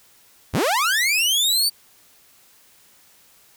sawtooth linear sweep, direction up, 39.43 to 4642 Hz, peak -14 dBFS, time 0.53-1.7 s, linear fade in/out 20 ms, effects white hiss -54 dBFS RMS until 3.56 s

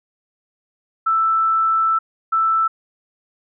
sine tone bursts at uneven times, 1323 Hz, E6, 6 cents sharp, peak -14 dBFS, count 2, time 1.06-1.99 / 2.32-2.68 s, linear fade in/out 10 ms, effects none

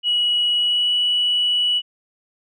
sine tone with pitch glide, 2919 to 2944 Hz, F#7 to F#7, -24 to -9 cents, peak -15 dBFS, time 0.03-1.82 s, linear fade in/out 50 ms, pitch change +15 cents, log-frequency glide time 0.54-0.93 s, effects tanh soft clip ceiling -11 dBFS

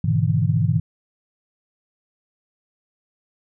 sine chord, E dominant seventh, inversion first, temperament equal with one note detuned, 103.83 / 123.47 / 149.66 / 164.81 Hz, G#2 / B2 / D3 / E3, 0 / 0 / +33 / 0 cents, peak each -21 / -22 / -22 / -22 dBFS, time 0.04-0.8 s, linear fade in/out 5 ms, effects none

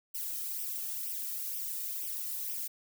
violet noise with flanger, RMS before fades -37 dBFS, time 0.14-2.68 s, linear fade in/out 10 ms, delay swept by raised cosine 0.35 to 1.65 ms, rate 2.1 Hz, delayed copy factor +0.7, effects none

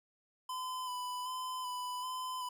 square tone with vibrato, 1007 Hz, B5, 33 cents sharp, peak -38 dBFS, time 0.49-2.49 s, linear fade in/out 5 ms, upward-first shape square, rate 1.3 Hz, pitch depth 20 cents each way, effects none

